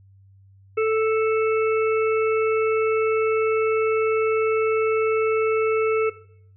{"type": "harmonic tone", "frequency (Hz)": 440, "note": "A4", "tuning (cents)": 0, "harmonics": [1, 3, 5, 6], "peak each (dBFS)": [-18, -28, -32, -34], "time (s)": [0.77, 6.1], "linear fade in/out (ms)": 10, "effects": ["noise-tail reverb RT60 0.6 s tail -17 dB re dry", "added 97 Hz sine -49 dBFS peak until 6.56 s"]}